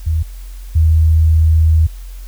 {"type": "tone pair in turn", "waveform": "sine", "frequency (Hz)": [79.8, 79.8], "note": ["D#2", "D#2"], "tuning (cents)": [44, 44], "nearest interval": "unison", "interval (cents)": 0, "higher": "neither", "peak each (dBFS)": [-12, -7], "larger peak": "second", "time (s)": [[0.06, 0.23], [0.75, 1.87]], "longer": "second", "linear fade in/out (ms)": 10, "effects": ["added 44 Hz sine -27 dBFS peak until 2.27 s", "white hiss -45 dBFS RMS until 2.27 s"]}